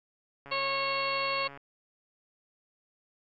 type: click train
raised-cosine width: 0.5 ms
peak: -32 dBFS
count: 157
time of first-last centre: 0.46-1.574 s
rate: 140 Hz
type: harmonic tone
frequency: 548 Hz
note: C#5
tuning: 20 cents flat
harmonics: 1 / 2 / 3 / 4 / 5 / 6 / 7 / 8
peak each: -35 / -32 / -45 / -36 / -35 / -43 / -44 / -37 dBFS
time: 0.51-1.48 s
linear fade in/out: 10 ms
effects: none